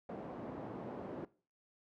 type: band-pass noise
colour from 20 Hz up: pink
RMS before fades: -45 dBFS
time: 0.09-1.25 s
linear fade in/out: 2 ms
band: 210 to 640 Hz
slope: 12 dB/octave
effects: noise-tail reverb RT60 0.4 s tail -20 dB re dry